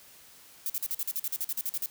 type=noise bursts; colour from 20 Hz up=violet; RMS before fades=-31 dBFS; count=15; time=0.66-1.859 s; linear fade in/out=0 ms; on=37 ms; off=46 ms; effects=white hiss -54 dBFS RMS until 1.9 s